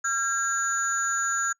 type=tone cluster; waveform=sine; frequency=1365 / 1618 / 6750 Hz; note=F6 / G#6 / G#8; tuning=-40 / -46 / +27 cents; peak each=-27 dBFS; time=0.04-1.53 s; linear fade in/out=10 ms; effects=noise-tail reverb RT60 0.1 s tail -26 dB re dry + tanh soft clip ceiling -17 dBFS